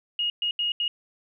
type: tone bursts at uneven times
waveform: sine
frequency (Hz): 2871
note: F7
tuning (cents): +47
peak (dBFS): -23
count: 4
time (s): 0.19-0.3 / 0.42-0.51 / 0.59-0.72 / 0.8-0.88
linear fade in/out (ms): 2
effects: none